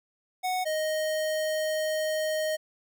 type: tone pair in turn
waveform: square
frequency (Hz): 738 / 622.7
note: F#5 / D#5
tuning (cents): -5 / +1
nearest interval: minor third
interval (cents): 294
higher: first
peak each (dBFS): -27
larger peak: neither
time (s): 0.43-0.65 / 0.65-2.57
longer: second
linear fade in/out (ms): 20
effects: none